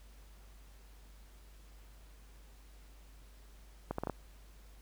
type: accelerating click train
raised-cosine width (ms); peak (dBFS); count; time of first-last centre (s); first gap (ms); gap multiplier
1; -21; 5; 3.91-4.097; 74; 0.7
effects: added 50 Hz sine -54 dBFS peak until 4.81 s + pink hiss -64 dBFS RMS until 4.81 s